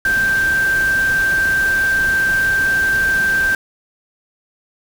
sine tone in noise, 1568 Hz, G6, in tune, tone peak -13 dBFS, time 0.05-3.55 s, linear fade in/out 2 ms, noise pink, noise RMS -28 dBFS, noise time 0.05-3.55 s, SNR +12 dB, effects none

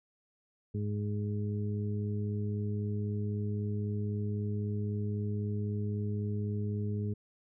harmonic tone, 103.83 Hz, G#2, in tune, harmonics 1 / 2 / 3 / 4, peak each -32 / -37 / -47 / -42 dBFS, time 0.74-7.14 s, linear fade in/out 10 ms, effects none

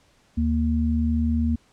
sine tone pair together, 77.78 / 233.1 Hz, D#2 / A#3, 0 / 0 cents, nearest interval octave + perfect fifth, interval 1900 cents, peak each -22 dBFS, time 0.37-1.56 s, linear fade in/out 10 ms, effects pink hiss -60 dBFS RMS until 1.72 s + low-pass 8000 Hz 12 dB/octave

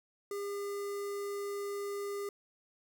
square tone with notch filter, 403.7 Hz, G#4, 49 cents flat, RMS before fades -38 dBFS, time 0.31-2.29 s, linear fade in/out 2 ms, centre 3100 Hz, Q 1.1, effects none

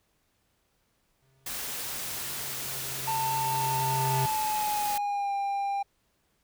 square tone with exponential growth, 133.2 Hz, C3, 31 cents sharp, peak -27 dBFS, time 1.22-4.26 s, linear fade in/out 5 ms, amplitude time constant 660 ms
white noise, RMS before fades -35 dBFS, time 1.46-4.98 s, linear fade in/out 5 ms
triangle tone with pitch glide, 895 to 797.4 Hz, A5 to G5, +29 to +29 cents, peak -25 dBFS, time 3.07-5.83 s, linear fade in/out 10 ms, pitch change -200 cents, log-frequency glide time 3.97-5.33 s
effects pink hiss -72 dBFS RMS until 6.43 s

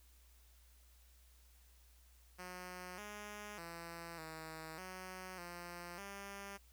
5% pulse tone with pitch steps, 181.2 / 208 / 168.5 / 159.5 / 185.5 / 174.3 / 198.9 Hz, F#3 / G#3 / E3 / D#3 / F#3 / F3 / G3, -36 / +3 / +38 / +43 / +5 / -3 / +25 cents, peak -36 dBFS, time 2.38-6.58 s, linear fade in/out 20 ms, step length 600 ms, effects added 60 Hz sine -63 dBFS peak until 6.72 s + white hiss -70 dBFS RMS until 6.72 s

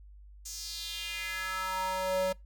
square tone with high-pass filter sweep, 187.4 Hz, F#3, 22 cents sharp, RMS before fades -34 dBFS, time 0.45-2.33 s, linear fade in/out 10 ms, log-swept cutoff 6600 to 450 Hz, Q 3, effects noise-tail reverb RT60 0.2 s tail -23 dB re dry + added 50 Hz sine -49 dBFS peak until 2.45 s

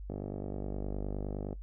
click train, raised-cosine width 2 ms, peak -24 dBFS, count 72, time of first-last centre 0.1-1.529 s, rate 49.7 Hz, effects noise-tail reverb RT60 0.1 s tail -17 dB re dry + added 49 Hz sine -40 dBFS peak until 1.62 s

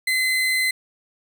35% pulse tone, 2045 Hz, C7, 40 cents flat, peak -17 dBFS, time 0.07-0.71 s, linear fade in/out 5 ms, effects none

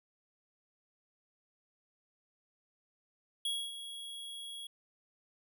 square tone with ADSR envelope, 3322 Hz, G#7, in tune, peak -32 dBFS, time 3.45-4.67 s, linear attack 4 ms, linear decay 260 ms, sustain -11 dB, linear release 4 ms, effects none

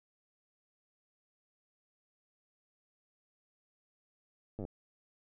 slowing click train, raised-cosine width 2 ms, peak -28 dBFS, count 7, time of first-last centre 4.59-4.651 s, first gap 9 ms, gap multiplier 1.05, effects none

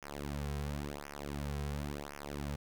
sawtooth tone with flanger, 72.1 Hz, D2, 31 cents flat, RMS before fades -40 dBFS, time 0.02-2.56 s, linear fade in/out 10 ms, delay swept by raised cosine 0.24 to 3.44 ms, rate 0.94 Hz, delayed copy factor -1, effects 11-bit

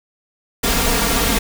pink noise with comb filter, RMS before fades -17 dBFS, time 0.63-1.39 s, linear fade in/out 10 ms, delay 4.3 ms, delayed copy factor +0.8, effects none

